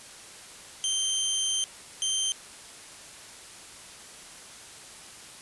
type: tone bursts at uneven times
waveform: 20% pulse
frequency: 3131 Hz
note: G7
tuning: 3 cents flat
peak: -20 dBFS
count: 2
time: 0.84-1.64 / 2.02-2.32 s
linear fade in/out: 0 ms
effects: white hiss -46 dBFS RMS until 5.41 s + resampled to 24000 Hz